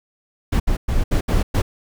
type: noise bursts at uneven times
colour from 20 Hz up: brown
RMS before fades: -17 dBFS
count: 6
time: 0.52-0.6 / 0.67-0.77 / 0.88-1.04 / 1.11-1.21 / 1.28-1.43 / 1.54-1.62 s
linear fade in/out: 10 ms
effects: none